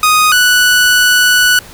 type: tone pair in turn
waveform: sawtooth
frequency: 1244.5 / 1480 Hz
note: D#6 / F#6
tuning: 0 / 0 cents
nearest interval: minor third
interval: 300 cents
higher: second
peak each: -3 dBFS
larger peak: neither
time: 0.03-0.32 / 0.32-1.59 s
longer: second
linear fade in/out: 2 ms
effects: pink hiss -35 dBFS RMS until 1.73 s